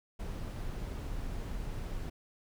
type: noise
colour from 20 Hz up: brown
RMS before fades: -38 dBFS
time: 0.19-2.1 s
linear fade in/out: 10 ms
effects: none